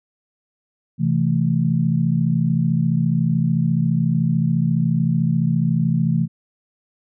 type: chord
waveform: sine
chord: A minor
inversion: first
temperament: equal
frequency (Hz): 130.81 / 164.81 / 220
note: C3 / E3 / A3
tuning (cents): 0 / 0 / 0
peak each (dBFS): -21 / -18 / -22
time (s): 0.98-6.28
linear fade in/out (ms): 50
effects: none